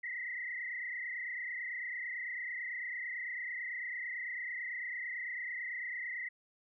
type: tone with frequency modulation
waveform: sine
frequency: 1975.5 Hz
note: B6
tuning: in tune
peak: -37 dBFS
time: 0.03-6.29 s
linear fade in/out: 10 ms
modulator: 29 Hz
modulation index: 3.3
effects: none